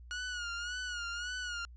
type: tone with vibrato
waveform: sawtooth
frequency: 1444 Hz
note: F#6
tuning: 43 cents flat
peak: -33 dBFS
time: 0.11-1.65 s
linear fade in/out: 0 ms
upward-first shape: sine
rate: 1.8 Hz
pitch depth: 64 cents each way
effects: added 60 Hz sine -49 dBFS peak until 1.76 s + resampled to 16000 Hz